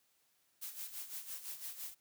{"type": "noise with tremolo", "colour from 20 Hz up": "blue", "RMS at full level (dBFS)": -43, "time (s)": [0.61, 1.95], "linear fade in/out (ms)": 20, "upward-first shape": "sine", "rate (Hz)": 5.9, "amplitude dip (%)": 70, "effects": ["white hiss -75 dBFS RMS until 2 s", "high-pass 80 Hz 12 dB/octave"]}